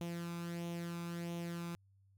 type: tone with flanger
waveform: sawtooth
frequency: 171 Hz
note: F3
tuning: 36 cents flat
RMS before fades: -42 dBFS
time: 0.01-1.75 s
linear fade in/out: 0 ms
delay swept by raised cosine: 0.31 to 0.83 ms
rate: 1.5 Hz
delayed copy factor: +0.55
effects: added 97 Hz sine -65 dBFS peak until 2.17 s